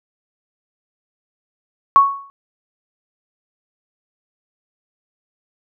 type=tone with exponential decay; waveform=sine; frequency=1109 Hz; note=C#6; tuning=in tune; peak=-3 dBFS; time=1.96-2.3 s; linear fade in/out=0 ms; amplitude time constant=72 ms; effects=none